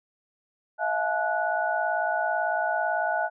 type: tone cluster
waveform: sine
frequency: 645 / 703 / 858 / 1471 Hz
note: E5 / F5 / A5 / F#6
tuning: -38 / +11 / -44 / -11 cents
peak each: -29 dBFS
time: 0.78-3.3 s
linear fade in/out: 50 ms
effects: none